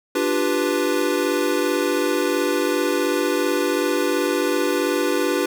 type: chord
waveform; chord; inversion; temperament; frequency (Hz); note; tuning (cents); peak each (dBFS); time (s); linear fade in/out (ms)
square; G dominant seventh; second; equal; 293.7 / 349.2 / 392 / 493.9; D4 / F4 / G4 / B4; 0 / 0 / 0 / 0; -25; 0.15-5.46; 5
effects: none